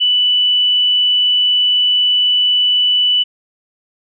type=tone; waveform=sine; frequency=2974 Hz; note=F#7; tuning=8 cents sharp; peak=-10 dBFS; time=0-3.24 s; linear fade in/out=20 ms; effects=none